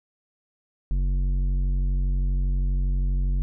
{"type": "tone with tanh clipping", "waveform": "sine", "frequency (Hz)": 46.25, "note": "F#1", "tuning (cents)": 0, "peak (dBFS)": -22, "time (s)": [0.91, 3.42], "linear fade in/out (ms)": 0, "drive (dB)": 10, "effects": []}